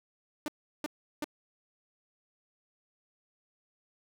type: tone bursts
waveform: sawtooth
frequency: 299.4 Hz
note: D4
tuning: 33 cents sharp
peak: -28 dBFS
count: 3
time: 0.46-1.243 s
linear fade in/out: 0 ms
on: 21 ms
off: 360 ms
effects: none